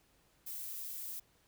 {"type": "noise", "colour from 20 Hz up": "violet", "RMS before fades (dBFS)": -43, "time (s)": [0.46, 1.2], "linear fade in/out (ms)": 10, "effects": ["pink hiss -70 dBFS RMS until 1.47 s"]}